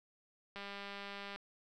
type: click train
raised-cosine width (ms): 0.3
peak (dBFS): -30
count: 161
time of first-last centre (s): 0.56-1.36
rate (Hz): 200
effects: none